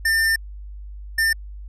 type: tone pair in turn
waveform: square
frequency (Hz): 1797 / 1797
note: A6 / A6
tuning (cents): +36 / +36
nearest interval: unison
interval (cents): 0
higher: neither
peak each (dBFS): -17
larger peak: neither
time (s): 0.05-0.36 / 1.18-1.33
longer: first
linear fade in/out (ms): 5
effects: added 50 Hz sine -33 dBFS peak until 1.68 s + resampled to 32000 Hz